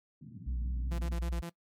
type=band-pass noise; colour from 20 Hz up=pink; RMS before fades=-48 dBFS; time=0.21-1.15 s; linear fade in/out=2 ms; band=100 to 260 Hz; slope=48 dB/octave
type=tone with vibrato; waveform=sine; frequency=60.4 Hz; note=B1; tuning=38 cents flat; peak=-31 dBFS; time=0.46-1.42 s; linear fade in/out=20 ms; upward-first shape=square; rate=5.2 Hz; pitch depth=49 cents each way
type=tone bursts; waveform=sawtooth; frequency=170 Hz; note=F3; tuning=46 cents flat; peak=-34 dBFS; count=6; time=0.91-1.498 s; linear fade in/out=10 ms; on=78 ms; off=24 ms
effects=noise-tail reverb RT60 0.1 s tail -22 dB re dry + MP3 96 kbps